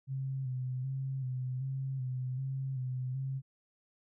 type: tone with vibrato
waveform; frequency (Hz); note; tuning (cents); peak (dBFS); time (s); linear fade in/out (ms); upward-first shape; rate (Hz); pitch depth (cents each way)
sine; 130.81; C3; 0; -33; 0.07-3.42; 50; square; 1.3; 41
effects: none